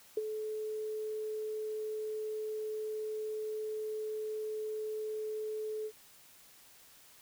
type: tone with ADSR envelope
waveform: sine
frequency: 431.4 Hz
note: A4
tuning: 34 cents flat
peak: -27 dBFS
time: 0.17-5.92 s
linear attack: 4 ms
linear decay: 29 ms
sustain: -8 dB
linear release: 63 ms
effects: white hiss -59 dBFS RMS until 7.21 s